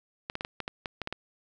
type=clicks; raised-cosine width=0.3 ms; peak=-17 dBFS; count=10; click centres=0.299 / 0.354 / 0.409 / 0.449 / 0.603 / 0.679 / 0.858 / 1.017 / 1.074 / 1.126 s; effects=none